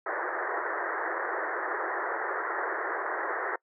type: band-pass noise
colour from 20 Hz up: white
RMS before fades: -32 dBFS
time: 0.06-3.56 s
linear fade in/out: 5 ms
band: 330 to 1900 Hz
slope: 96 dB/octave
effects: noise-tail reverb RT60 0.1 s tail -24 dB re dry